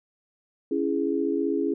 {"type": "chord", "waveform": "sine", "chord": "C# minor", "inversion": "none", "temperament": "just", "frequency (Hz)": [277.2, 332.6, 415.8], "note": ["C#4", "E4", "G#4"], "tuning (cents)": [0, 16, 2], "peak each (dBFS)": -27, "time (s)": [0.71, 1.74], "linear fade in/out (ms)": 5, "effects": []}